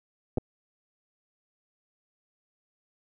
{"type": "clicks", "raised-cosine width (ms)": 2, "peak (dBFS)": -15, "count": 2, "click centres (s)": [0.374, 0.382], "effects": []}